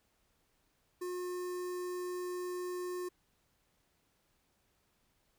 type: tone with notch filter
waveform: square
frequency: 359.6 Hz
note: F#4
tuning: 49 cents flat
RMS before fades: -39 dBFS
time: 1.01-3.09 s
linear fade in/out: 10 ms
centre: 3000 Hz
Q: 0.79
effects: pink hiss -75 dBFS RMS until 5.38 s